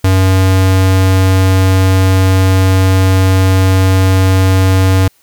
square tone, 94.5 Hz, F#2, 37 cents sharp, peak -7 dBFS, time 0.04-5.08 s, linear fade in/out 5 ms, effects white hiss -52 dBFS RMS until 5.22 s

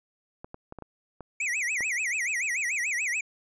clicks, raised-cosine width 1 ms, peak -26 dBFS, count 7, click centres 0.445 / 0.544 / 0.724 / 0.787 / 0.823 / 1.207 / 1.807 s
square tone with vibrato, 2217 Hz, C#7, in tune, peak -27 dBFS, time 1.4-3.21 s, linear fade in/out 5 ms, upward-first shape sine, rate 6.9 Hz, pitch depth 280 cents each way
effects resampled to 22050 Hz

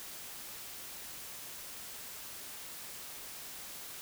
silence, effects white hiss -46 dBFS RMS until 4.01 s

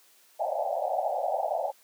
white band-pass noise, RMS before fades -29 dBFS, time 0.39-1.72 s, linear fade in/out 20 ms, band 540 to 820 Hz, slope 96 dB/octave, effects white hiss -60 dBFS RMS until 1.83 s + high-pass 300 Hz 12 dB/octave

